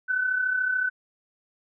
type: tone pair together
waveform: sine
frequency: 1478.3 / 1512 Hz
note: F#6 / F#6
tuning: -2 / +37 cents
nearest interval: unison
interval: 39 cents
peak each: -31 / -23 dBFS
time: 0.08-0.9 s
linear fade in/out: 20 ms
effects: none